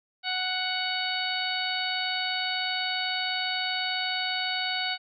harmonic tone with a mistuned harmonic, 741 Hz, F#5, 2 cents sharp, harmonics 1 / 2 / 3 / 4 / 5 / 6, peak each -34 / -34 / -34 / -34 / -34 / -34 dBFS, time 0.23-4.98 s, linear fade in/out 50 ms, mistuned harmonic 5, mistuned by +30 cents, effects none

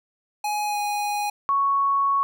square tone with pitch glide, 837 to 826.4 Hz, G#5 to G#5, +13 to -9 cents, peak -24 dBFS, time 0.44-1.3 s, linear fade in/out 5 ms, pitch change -22 cents, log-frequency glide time 0.65-0.78 s
sine tone, 1110 Hz, C#6, 2 cents sharp, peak -18 dBFS, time 1.49-2.23 s, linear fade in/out 0 ms
effects none

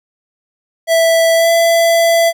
square tone with pitch glide, 659.3 to 669.7 Hz, E5 to E5, 0 to +27 cents, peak -9 dBFS, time 0.87-2.33 s, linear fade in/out 50 ms, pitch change +27 cents, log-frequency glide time 1.35-1.5 s, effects none

